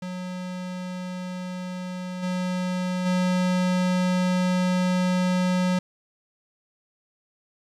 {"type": "tone with level steps", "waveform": "square", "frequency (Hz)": 182.2, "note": "F#3", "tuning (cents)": -26, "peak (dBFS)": [-31, -25, -21], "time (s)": [0.02, 5.79], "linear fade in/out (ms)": 5, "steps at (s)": [2.22, 3.05], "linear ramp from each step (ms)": 20, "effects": ["low-pass 7000 Hz 12 dB/octave", "10-bit"]}